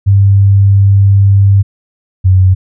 sine tone pair in turn, 99 / 93.45 Hz, G2 / F#2, +18 / +18 cents, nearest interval minor second, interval 100 cents, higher first, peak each -3 dBFS, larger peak neither, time 0.06-1.63 / 2.24-2.55 s, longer first, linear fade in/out 20 ms, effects none

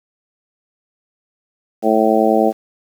harmonic tone, 110 Hz, A2, in tune, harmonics 2 / 3 / 4 / 5 / 6 / 7, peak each -18 / -18 / -18 / -18 / -18 / -18 dBFS, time 1.82-2.53 s, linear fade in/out 50 ms, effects 7-bit

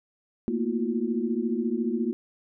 sine tone cluster, 224.6 / 238.9 / 329 / 360.4 Hz, A3 / A#3 / E4 / F#4, +36 / +43 / -3 / -45 cents, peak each -29 / -28 / -34 / -31 dBFS, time 0.48-2.13 s, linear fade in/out 0 ms, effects none

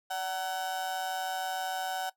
35% pulse tone with amplitude modulation, 753 Hz, F#5, 30 cents sharp, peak -27 dBFS, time 0.1-2.1 s, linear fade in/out 10 ms, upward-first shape sine, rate 173 Hz, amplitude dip 65%, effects noise-tail reverb RT60 0.1 s tail -18 dB re dry

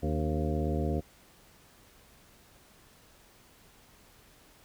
harmonic tone with a mistuned harmonic, 77 Hz, D#2, 17 cents flat, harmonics 1 / 2 / 3 / 4 / 5 / 6 / 7 / 9, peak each -31 / -34 / -36 / -37 / -38 / -39 / -39 / -41 dBFS, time 0.02-1.01 s, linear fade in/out 20 ms, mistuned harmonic 4, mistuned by -54 cents, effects pink hiss -59 dBFS RMS until 4.64 s

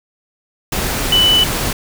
sine tone in noise, 2984 Hz, F#7, 14 cents sharp, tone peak -9 dBFS, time 1.12-1.44 s, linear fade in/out 5 ms, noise pink, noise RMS -19 dBFS, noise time 0.72-1.73 s, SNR +7 dB, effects none

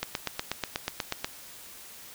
click train, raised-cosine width 0.2 ms, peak -11 dBFS, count 11, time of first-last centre 0.03-1.245 s, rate 8.23 Hz, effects white hiss -47 dBFS RMS until 2.14 s

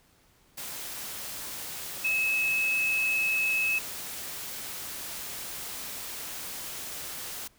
sine tone in noise, 2585 Hz, E7, 34 cents flat, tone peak -24 dBFS, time 2.04-3.79 s, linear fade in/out 10 ms, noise white, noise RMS -38 dBFS, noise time 0.57-7.48 s, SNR +11 dB, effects pink hiss -63 dBFS RMS until 7.58 s

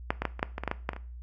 clicks, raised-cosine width 0.5 ms, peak -10 / -14 / -12 / -22 / -10 / -18 / -18 / -13 / -13 / -13 / -22 / -25 dBFS, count 12, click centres 0.105 / 0.22 / 0.253 / 0.394 / 0.429 / 0.581 / 0.636 / 0.677 / 0.714 / 0.891 / 0.933 / 0.964 s, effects noise-tail reverb RT60 0.4 s tail -18 dB re dry + added 60 Hz sine -40 dBFS peak until 1.22 s

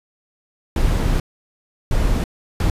brown noise bursts at uneven times, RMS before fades -17 dBFS, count 3, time 0.76-1.2 / 1.91-2.24 / 2.6-2.7 s, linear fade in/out 2 ms, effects resampled to 32000 Hz

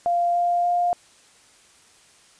sine tone with pitch steps, 695 / 699.4 / 703.9 Hz, F5 / F5 / F5, -9 / +2 / +13 cents, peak -18 dBFS, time 0.06-0.93 s, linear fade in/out 0 ms, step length 290 ms, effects white hiss -54 dBFS RMS until 2.39 s + resampled to 22050 Hz

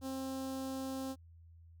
sawtooth tone with notch filter, 265.2 Hz, C4, 23 cents sharp, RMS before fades -40 dBFS, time 0.01-1.16 s, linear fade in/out 50 ms, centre 2100 Hz, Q 0.75, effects added 83 Hz sine -55 dBFS peak until 1.8 s

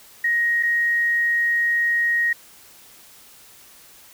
sine tone with dropouts, 1879 Hz, A#6, 13 cents sharp, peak -17 dBFS, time 0.24-2.33 s, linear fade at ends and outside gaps 5 ms, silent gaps 0.628-0.632 s, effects white hiss -48 dBFS RMS until 4.13 s

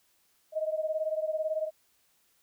sine beating tone pair, 622.3 / 640.3 Hz, D#5 / D#5, 0 / +49 cents, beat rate 18 Hz, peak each -30 / -33 dBFS, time 0.52-1.71 s, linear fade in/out 50 ms, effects white hiss -69 dBFS RMS until 2.42 s

